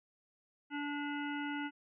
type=harmonic tone; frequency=290 Hz; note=D4; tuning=22 cents flat; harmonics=1 / 3 / 5 / 7 / 9 / 10; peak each=-38 / -44 / -43 / -47 / -52 / -51 dBFS; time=0.7-1.71 s; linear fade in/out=50 ms; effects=none